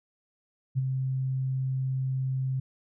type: tone with ADSR envelope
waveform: sine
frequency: 131.6 Hz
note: C3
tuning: 10 cents sharp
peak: -21 dBFS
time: 0.75-2.6 s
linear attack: 31 ms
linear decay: 24 ms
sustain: -5 dB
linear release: 6 ms
effects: none